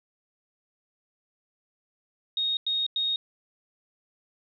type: tone bursts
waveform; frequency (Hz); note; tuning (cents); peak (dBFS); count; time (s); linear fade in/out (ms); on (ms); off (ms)
sine; 3729; A#7; 0; -24; 3; 2.37-3.16; 2; 200; 95
effects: none